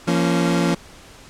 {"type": "chord", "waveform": "30% pulse", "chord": "Bb minor", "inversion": "second", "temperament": "equal with one note detuned", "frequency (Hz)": [172.01, 233.1, 277.2], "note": ["F3", "Bb3", "Db4"], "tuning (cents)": [-26, 0, 0], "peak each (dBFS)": [-16, -21, -20], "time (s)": [0.07, 0.75], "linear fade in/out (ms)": 10, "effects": ["pink hiss -44 dBFS RMS until 1.29 s", "low-pass 9000 Hz 12 dB/octave"]}